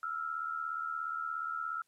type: tone pair together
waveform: sine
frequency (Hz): 1319.9 / 1396.9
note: E6 / F6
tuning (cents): +2 / 0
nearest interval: minor second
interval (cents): 98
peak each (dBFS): -36 / -39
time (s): 0.03-1.82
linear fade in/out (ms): 2
effects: white hiss -74 dBFS RMS until 1.87 s + low-pass 11000 Hz 12 dB/octave